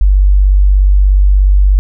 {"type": "tone", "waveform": "sine", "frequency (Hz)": 48.41, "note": "G1", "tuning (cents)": -21, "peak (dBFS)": -4, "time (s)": [0.01, 1.79], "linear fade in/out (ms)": 0, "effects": []}